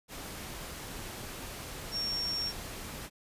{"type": "tone in noise", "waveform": "sine", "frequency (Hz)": 5520, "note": "F8", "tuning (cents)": -21, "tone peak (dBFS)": -31, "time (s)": [1.91, 2.53], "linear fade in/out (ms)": 50, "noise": "pink", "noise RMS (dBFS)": -42, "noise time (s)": [0.08, 3.1], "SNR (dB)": 8, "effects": ["resampled to 32000 Hz"]}